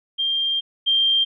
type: tone pair in turn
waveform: sine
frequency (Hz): 3189 / 3177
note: G7 / G7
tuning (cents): +29 / +23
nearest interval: unison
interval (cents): 6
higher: first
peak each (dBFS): -19 / -15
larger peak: second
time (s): 0.18-0.61 / 0.86-1.25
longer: first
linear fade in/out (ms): 20
effects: none